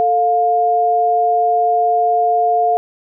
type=tone pair together; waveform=sine; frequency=443.9 / 706 Hz; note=A4 / F5; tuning=+15 / +19 cents; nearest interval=minor sixth; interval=804 cents; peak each=-19 / -12 dBFS; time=0-2.77 s; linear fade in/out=0 ms; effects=none